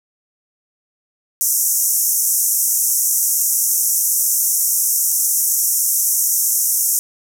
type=band-pass noise; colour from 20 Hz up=white; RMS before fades=-17 dBFS; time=1.41-6.99 s; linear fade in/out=0 ms; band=5600 to 15000 Hz; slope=96 dB/octave; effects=none